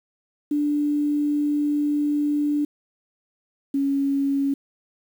sine tone pair in turn, 293.7 / 277.5 Hz, D4 / C#4, 0 / +2 cents, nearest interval minor second, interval 98 cents, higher first, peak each -19 dBFS, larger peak neither, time 0.51-2.65 / 3.74-4.54 s, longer first, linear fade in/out 5 ms, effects 8-bit

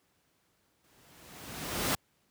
pink noise with exponential growth, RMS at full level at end -27 dBFS, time 0.84-1.95 s, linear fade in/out 2 ms, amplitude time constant 240 ms, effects pink hiss -72 dBFS RMS until 2.3 s + high-pass 80 Hz 12 dB/octave

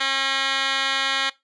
10% pulse tone with band-pass filter, 270.5 Hz, C#4, 42 cents flat, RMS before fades -23 dBFS, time 0-1.3 s, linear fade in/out 10 ms, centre 2800 Hz, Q 4, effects noise-tail reverb RT60 0.2 s tail -20 dB re dry + resampled to 22050 Hz

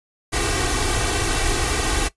pink noise with comb filter, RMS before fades -21 dBFS, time 0.32-2.09 s, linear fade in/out 20 ms, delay 2.6 ms, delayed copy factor +0.75, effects noise-tail reverb RT60 0.1 s tail -17 dB re dry + resampled to 24000 Hz

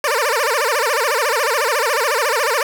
15% pulse tone with vibrato, 519 Hz, C5, 14 cents flat, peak -9 dBFS, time 0.04-2.63 s, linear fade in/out 2 ms, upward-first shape sine, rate 14 Hz, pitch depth 270 cents each way, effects none

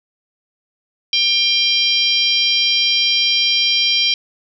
harmonic tone, 795 Hz, G5, 24 cents sharp, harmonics 3 / 4 / 5 / 6 / 7, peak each -21 / -16 / -22 / -21 / -21 dBFS, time 1.13-4.14 s, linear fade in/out 2 ms, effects none

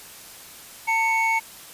triangle tone pair together, 901.4 / 2217 Hz, A5 / C#7, +42 / 0 cents, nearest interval octave + major third, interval 1558 cents, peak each -20 dBFS, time 0.87-1.4 s, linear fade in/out 20 ms, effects white hiss -43 dBFS RMS until 1.73 s + resampled to 32000 Hz

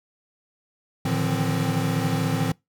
square tone cluster, 112 / 148.1 / 159 / 172.9 / 262.3 Hz, A2 / D3 / D#3 / F3 / C4, +31 / +15 / +38 / -17 / +4 cents, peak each -29 dBFS, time 1.05-2.52 s, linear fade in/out 5 ms, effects noise-tail reverb RT60 0.2 s tail -25 dB re dry

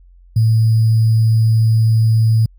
sine tone with sample-and-hold, 111.6 Hz, A2, 25 cents sharp, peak -9 dBFS, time 0.36-2.46 s, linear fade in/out 5 ms, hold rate 4900 Hz, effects added 44 Hz sine -42 dBFS peak until 2.58 s

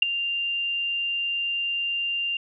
sine tone with ADSR envelope, 2789 Hz, F7, 3 cents flat, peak -9 dBFS, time 0.02-2.37 s, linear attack 6 ms, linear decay 6 ms, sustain -15 dB, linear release 3 ms, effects none

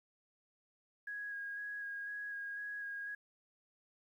sine tone with vibrato, 1649 Hz, G#6, 13 cents flat, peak -40 dBFS, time 1.07-3.15 s, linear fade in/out 5 ms, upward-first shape square, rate 2 Hz, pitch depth 14 cents each way, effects 12-bit

